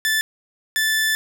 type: tone pair in turn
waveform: sawtooth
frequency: 1755 / 1755 Hz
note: A6 / A6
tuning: -5 / -5 cents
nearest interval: unison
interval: 0 cents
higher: neither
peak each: -14 dBFS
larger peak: neither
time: 0.05-0.21 / 0.76-1.15 s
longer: second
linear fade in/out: 0 ms
effects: none